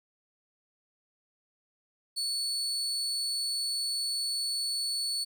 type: tone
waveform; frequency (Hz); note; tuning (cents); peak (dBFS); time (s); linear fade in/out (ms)
35% pulse; 4435; C#8; 0; -28; 2.16-5.25; 20
effects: none